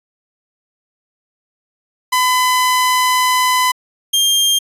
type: tone pair in turn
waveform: sawtooth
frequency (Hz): 1008 / 3200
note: B5 / G7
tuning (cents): +35 / +35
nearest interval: octave + minor sixth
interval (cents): 2000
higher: second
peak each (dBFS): -8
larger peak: neither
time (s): 2.12-3.72 / 4.13-4.59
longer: first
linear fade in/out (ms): 10
effects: resampled to 32000 Hz